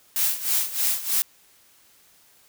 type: noise with tremolo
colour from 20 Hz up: blue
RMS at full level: -21 dBFS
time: 0.16-1.22 s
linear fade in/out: 0 ms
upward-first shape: sine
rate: 3.2 Hz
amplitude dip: 80%
effects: white hiss -57 dBFS RMS until 2.48 s